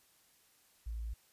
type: tone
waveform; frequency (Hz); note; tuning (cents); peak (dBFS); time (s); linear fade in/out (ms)
sine; 56.2; A1; +37; -37; 0.86-1.14; 10
effects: white hiss -68 dBFS RMS until 1.32 s + resampled to 32000 Hz